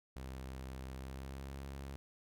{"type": "tone with pitch glide", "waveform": "sawtooth", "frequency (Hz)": [65.5, 68.28], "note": ["C2", "C#2"], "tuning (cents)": [2, -26], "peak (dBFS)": -40, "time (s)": [0.16, 1.96], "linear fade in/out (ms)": 0, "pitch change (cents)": 72, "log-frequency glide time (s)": [0.93, 1.56], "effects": []}